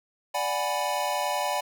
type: chord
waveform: square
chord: G# half-diminished seventh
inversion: second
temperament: equal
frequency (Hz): 587.3 / 740 / 830.6 / 987.8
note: D5 / F#5 / G#5 / B5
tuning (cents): 0 / 0 / 0 / 0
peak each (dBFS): -32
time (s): 0.34-1.61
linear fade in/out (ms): 10
effects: none